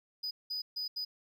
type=tone bursts at uneven times; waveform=triangle; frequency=4971 Hz; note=D#8; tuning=2 cents flat; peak=-33 dBFS; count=4; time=0.23-0.31 / 0.5-0.62 / 0.76-0.88 / 0.96-1.05 s; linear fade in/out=10 ms; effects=none